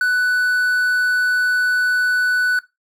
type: tone with quantisation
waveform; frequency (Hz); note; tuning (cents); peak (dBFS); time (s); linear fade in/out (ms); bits
triangle; 1489; F#6; +11; -12; 0.01-2.59; 2; 7
effects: noise-tail reverb RT60 0.2 s tail -18 dB re dry